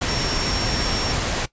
sine tone in noise, 5500 Hz, F8, 27 cents flat, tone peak -28 dBFS, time 0.08-1.13 s, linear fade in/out 10 ms, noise pink, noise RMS -23 dBFS, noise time 0.01-1.46 s, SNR -8 dB, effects noise-tail reverb RT60 0.1 s tail -17 dB re dry + resampled to 16000 Hz

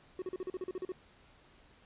triangle tone bursts, 369.8 Hz, F#4, 1 cent flat, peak -33 dBFS, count 11, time 0.19-0.92 s, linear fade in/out 2 ms, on 30 ms, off 40 ms, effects pink hiss -62 dBFS RMS until 1.85 s + resampled to 8000 Hz

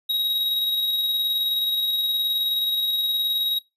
square tone with tremolo, 3808 Hz, A#7, 36 cents sharp, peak -21 dBFS, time 0.09-3.59 s, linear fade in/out 10 ms, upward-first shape square, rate 19 Hz, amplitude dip 25%, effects noise-tail reverb RT60 0.2 s tail -20 dB re dry + resampled to 32000 Hz

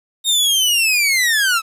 sawtooth linear sweep, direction down, 3729 to 1278 Hz, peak -10 dBFS, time 0.24-1.62 s, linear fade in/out 50 ms, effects resampled to 32000 Hz + 8-bit

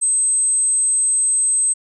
sine tone, 8240 Hz, C9, 28 cents flat, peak -14 dBFS, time 0.01-1.74 s, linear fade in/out 20 ms, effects none

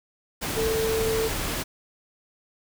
sine tone in noise, 445 Hz, A4, 20 cents sharp, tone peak -23 dBFS, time 0.56-1.29 s, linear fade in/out 20 ms, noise pink, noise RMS -29 dBFS, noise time 0.41-1.64 s, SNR +3 dB, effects none

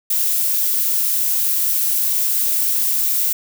violet noise, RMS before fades -18 dBFS, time 0.1-3.33 s, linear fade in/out 5 ms, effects none

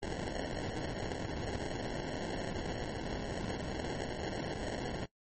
white noise with sample-and-hold, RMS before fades -38 dBFS, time 0.02-5.06 s, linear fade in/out 10 ms, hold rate 1225 Hz, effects noise-tail reverb RT60 0.1 s tail -20 dB re dry + MP3 32 kbps

